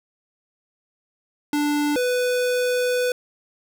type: tone pair in turn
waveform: square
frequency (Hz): 293.7 / 496.7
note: D4 / B4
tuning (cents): 0 / +10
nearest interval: major sixth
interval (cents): 910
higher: second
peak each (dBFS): -20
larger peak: neither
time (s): 1.53-1.96 / 1.96-3.12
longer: second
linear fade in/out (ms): 2
effects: none